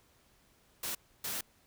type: noise bursts at uneven times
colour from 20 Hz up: white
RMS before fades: -37 dBFS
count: 2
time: 0.83-0.95 / 1.24-1.41 s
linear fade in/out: 5 ms
effects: pink hiss -67 dBFS RMS until 1.66 s